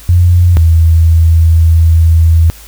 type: tone pair in turn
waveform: sine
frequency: 87.9 / 81.94 Hz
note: F2 / E2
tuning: +12 / -10 cents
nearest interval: minor second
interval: 122 cents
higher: first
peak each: -3 dBFS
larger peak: neither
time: 0.09-0.57 / 0.57-2.5 s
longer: second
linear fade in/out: 0 ms
effects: added 52 Hz sine -34 dBFS peak until 2.67 s + white hiss -36 dBFS RMS until 2.67 s